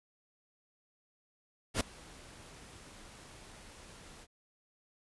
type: noise with ADSR envelope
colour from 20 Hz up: pink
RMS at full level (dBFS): -29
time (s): 1.74-4.27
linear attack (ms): 65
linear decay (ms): 7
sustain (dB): -24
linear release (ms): 43
effects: resampled to 24000 Hz